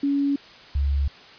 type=tone pair in turn; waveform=sine; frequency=281.4 / 70.03 Hz; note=C#4 / C#2; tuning=+26 / +18 cents; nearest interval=2 octaves; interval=2408 cents; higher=first; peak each=-19 dBFS; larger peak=neither; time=0.03-0.36 / 0.75-1.08 s; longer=neither; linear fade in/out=5 ms; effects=white hiss -46 dBFS RMS until 1.38 s + resampled to 11025 Hz